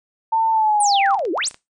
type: tone with pitch glide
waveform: sine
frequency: 896 to 789.1 Hz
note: A5 to G5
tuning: +31 to +11 cents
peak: -14 dBFS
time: 0.32-1.16 s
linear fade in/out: 10 ms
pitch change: -220 cents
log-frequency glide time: 0.51-0.99 s
type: exponential two-way sweep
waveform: sine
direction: down then up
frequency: 9990 to 306.1 to 9990 Hz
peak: -19 dBFS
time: 0.8-1.49 s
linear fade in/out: 5 ms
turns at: 1.32 s
type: clicks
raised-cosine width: 0.2 ms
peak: -22 dBFS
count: 10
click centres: 1.061 / 1.108 / 1.144 / 1.193 / 1.252 / 1.376 / 1.442 / 1.473 / 1.511 / 1.544 s
effects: noise-tail reverb RT60 0.2 s tail -18 dB re dry